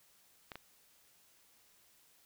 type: clicks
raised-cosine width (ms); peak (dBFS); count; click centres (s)
0.3; -28; 2; 0.518 / 0.556
effects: white hiss -67 dBFS RMS until 2.25 s